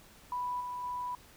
sine tone with level steps, 987.8 Hz, B5, in tune, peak -32 / -36 / -34 dBFS, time 0.32-1.15 s, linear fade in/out 2 ms, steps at 0.6 / 0.83 s, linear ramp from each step 10 ms, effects pink hiss -57 dBFS RMS until 1.36 s

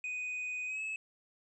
triangle tone with pitch glide, 2492 to 2589 Hz, D#7 to E7, +2 to -32 cents, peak -34 dBFS, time 0.04-0.96 s, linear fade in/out 2 ms, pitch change +66 cents, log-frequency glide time 0.66-0.81 s, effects resampled to 24000 Hz

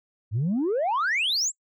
sine exponential sweep, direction up, 97.3 to 7902 Hz, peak -20 dBFS, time 0.31-1.52 s, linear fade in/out 50 ms, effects noise-tail reverb RT60 0.1 s tail -26 dB re dry + tanh soft clip ceiling -20 dBFS

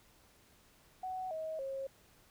sine tone with pitch steps, 746 / 634.6 / 539.8 Hz, F#5 / D#5 / C#5, +14 / +34 / -46 cents, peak -37 dBFS, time 1.03-1.87 s, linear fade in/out 5 ms, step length 280 ms, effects pink hiss -65 dBFS RMS until 2.3 s

